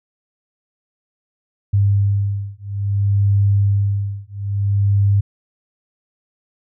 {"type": "beating tone pair", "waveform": "sine", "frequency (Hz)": [100, 100.59], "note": ["G2", "G2"], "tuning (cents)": [35, 45], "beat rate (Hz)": 0.59, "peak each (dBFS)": -17, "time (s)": [1.73, 5.21], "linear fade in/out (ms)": 10, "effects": []}